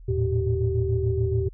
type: tone cluster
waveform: sine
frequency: 80.8 / 109 / 116 / 386.7 Hz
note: E2 / A2 / A#2 / G4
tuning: -34 / -16 / -8 / -24 cents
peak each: -26 dBFS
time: 0.08-1.49 s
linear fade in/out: 10 ms
effects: tanh soft clip ceiling -10 dBFS + added 40 Hz sine -41 dBFS peak until 1.53 s

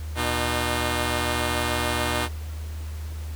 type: tone pair together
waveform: 5% pulse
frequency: 120.54 / 304.8 Hz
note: B2 / D#4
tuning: -42 / -36 cents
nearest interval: octave + major third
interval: 1606 cents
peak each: -15 dBFS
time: 0.15-2.29 s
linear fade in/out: 50 ms
effects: added 77 Hz sine -30 dBFS peak until 3.35 s + pink hiss -46 dBFS RMS until 3.35 s

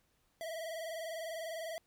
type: tone with vibrato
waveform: square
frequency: 651 Hz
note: E5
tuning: 22 cents flat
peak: -40 dBFS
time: 0.41-1.78 s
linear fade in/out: 0 ms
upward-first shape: sine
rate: 20 Hz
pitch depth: 69 cents each way
effects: pink hiss -75 dBFS RMS until 1.86 s

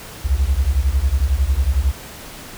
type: beating tone pair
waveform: sine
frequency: 61.74 / 72.74 Hz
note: B1 / D2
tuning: 0 / -16 cents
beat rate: 11 Hz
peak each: -17 dBFS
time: 0.24-1.93 s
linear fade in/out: 20 ms
effects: pink hiss -36 dBFS RMS until 2.57 s

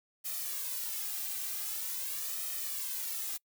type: noise with flanger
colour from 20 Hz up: blue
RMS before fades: -37 dBFS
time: 0.24-3.38 s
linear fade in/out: 20 ms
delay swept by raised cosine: 1.6 to 2.55 ms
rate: 0.45 Hz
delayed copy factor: +0.85
effects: noise-tail reverb RT60 0.1 s tail -25 dB re dry

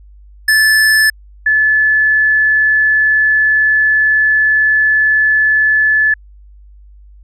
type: tone pair in turn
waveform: square / sine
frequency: 1741 / 1729 Hz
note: A6 / A6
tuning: -19 / -31 cents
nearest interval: unison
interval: 12 cents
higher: first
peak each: -8 dBFS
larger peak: neither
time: 0.48-1.1 / 1.46-6.14 s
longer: second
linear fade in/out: 5 ms
effects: added 50 Hz sine -37 dBFS peak until 7.23 s + resampled to 32000 Hz

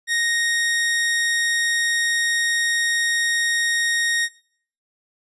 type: tone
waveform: sawtooth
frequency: 1864.7 Hz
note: A#6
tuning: in tune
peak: -15 dBFS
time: 0.07-4.29 s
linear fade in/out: 50 ms
effects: noise-tail reverb RT60 0.6 s tail -22 dB re dry + resampled to 24000 Hz

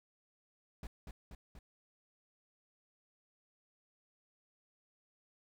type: noise with echo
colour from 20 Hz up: brown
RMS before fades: -44 dBFS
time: 0.83-0.87 s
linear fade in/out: 2 ms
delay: 240 ms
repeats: 3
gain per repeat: -3 dB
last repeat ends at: 1.59 s
effects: none

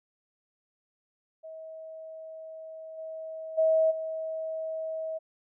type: tone with level steps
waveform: sine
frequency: 640 Hz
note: D#5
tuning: 49 cents sharp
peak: -40 / -36 / -20 / -31 dBFS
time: 1.43-5.19 s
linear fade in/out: 20 ms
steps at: 2.97 / 3.57 / 3.9 s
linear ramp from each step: 20 ms
effects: none

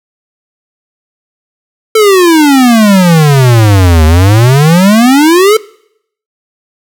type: exponential two-way sweep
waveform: square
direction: down then up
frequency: 448.3 to 76.6 to 448.3 Hz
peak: -3 dBFS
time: 1.95-5.57 s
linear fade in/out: 5 ms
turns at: 4.05 s
effects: noise-tail reverb RT60 0.7 s tail -22 dB re dry

